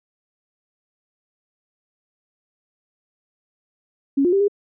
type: tone with pitch steps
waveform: sine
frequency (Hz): 276.3 / 353.8 / 393.7 / 406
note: C#4 / F4 / G4 / G#4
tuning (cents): -6 / +23 / +8 / -39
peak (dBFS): -14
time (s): 4.17-4.482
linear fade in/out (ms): 10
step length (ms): 78
effects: none